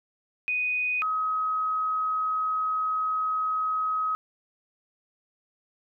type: tone pair in turn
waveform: sine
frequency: 2489 / 1269.2 Hz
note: D#7 / D#6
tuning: 0 / +34 cents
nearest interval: octave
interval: 1166 cents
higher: first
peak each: -24 dBFS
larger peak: neither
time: 0.48-1.02 / 1.02-4.15 s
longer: second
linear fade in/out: 0 ms
effects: none